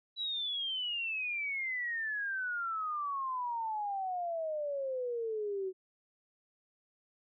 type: exponential sweep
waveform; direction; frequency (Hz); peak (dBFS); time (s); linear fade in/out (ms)
sine; down; 3951 to 370; -33; 0.16-5.73; 50
effects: none